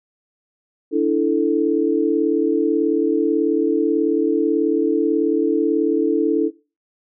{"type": "chord", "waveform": "sine", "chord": "D suspended second", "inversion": "none", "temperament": "equal with one note detuned", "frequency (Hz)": [291.3, 329.6, 440], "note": ["D4", "E4", "A4"], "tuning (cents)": [-14, 0, 0], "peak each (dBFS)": -19, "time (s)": [0.91, 6.51], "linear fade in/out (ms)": 50, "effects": ["noise-tail reverb RT60 0.3 s tail -19 dB re dry"]}